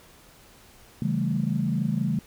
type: chord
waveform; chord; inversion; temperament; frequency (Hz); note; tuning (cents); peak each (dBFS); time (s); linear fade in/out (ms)
sine; A dominant seventh; first; equal; 138.59 / 164.81 / 196 / 220; C#3 / E3 / G3 / A3; 0 / 0 / 0 / 0; -28; 1.02-2.19; 2
effects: tanh soft clip ceiling -12 dBFS + pink hiss -53 dBFS RMS until 2.26 s